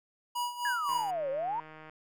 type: tone with tremolo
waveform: square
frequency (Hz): 969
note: B5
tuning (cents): -33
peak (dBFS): -30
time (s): 0.35-1.11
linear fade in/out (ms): 10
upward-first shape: sine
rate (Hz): 3.8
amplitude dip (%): 75
type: exponential two-way sweep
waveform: sine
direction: down then up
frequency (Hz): 1715 to 523.3 to 968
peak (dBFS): -30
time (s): 0.65-1.6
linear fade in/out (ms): 2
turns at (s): 1.3
type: click train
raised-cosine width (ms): 0.5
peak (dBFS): -34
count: 158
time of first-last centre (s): 0.89-1.896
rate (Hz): 156
effects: none